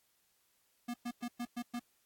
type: tone bursts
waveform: square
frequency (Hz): 240.4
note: B3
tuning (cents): -46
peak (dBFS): -37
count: 6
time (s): 0.88-1.796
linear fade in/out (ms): 10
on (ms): 61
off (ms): 110
effects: white hiss -74 dBFS RMS until 2.05 s + AAC 64 kbps